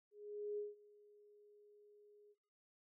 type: tone with ADSR envelope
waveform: sine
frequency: 415.3 Hz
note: G#4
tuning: in tune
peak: -39 dBFS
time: 0.11-2.35 s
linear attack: 470 ms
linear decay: 170 ms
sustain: -24 dB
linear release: 40 ms
effects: noise-tail reverb RT60 0.7 s tail -22 dB re dry